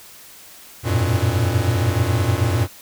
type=tone cluster; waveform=square; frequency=88.8 / 98.2 / 113.3 / 120.1 Hz; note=F2 / G2 / A#2 / B2; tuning=+29 / +4 / -49 / -48 cents; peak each=-23 dBFS; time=0.83-2.68 s; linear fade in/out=50 ms; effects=white hiss -43 dBFS RMS until 2.81 s